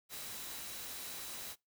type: tone in noise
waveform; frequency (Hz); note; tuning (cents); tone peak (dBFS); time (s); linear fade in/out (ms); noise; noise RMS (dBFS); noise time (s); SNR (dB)
sine; 3928; B7; -10; -55; 0.09-1.56; 50; white; -45; 0.09-1.56; -13
effects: noise-tail reverb RT60 0.2 s tail -23 dB re dry